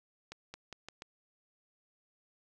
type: accelerating click train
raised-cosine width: 0.2 ms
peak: -27 dBFS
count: 5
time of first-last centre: 0.32-1.021 s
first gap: 220 ms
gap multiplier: 0.85
effects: none